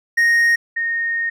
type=tone pair in turn; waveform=triangle / sine; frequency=1863 / 1849.1 Hz; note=A#6 / A#6; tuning=-2 / -15 cents; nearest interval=unison; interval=13 cents; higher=first; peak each=-10 / -18 dBFS; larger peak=first; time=0.17-0.56 / 0.76-1.3 s; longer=second; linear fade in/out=10 ms; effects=none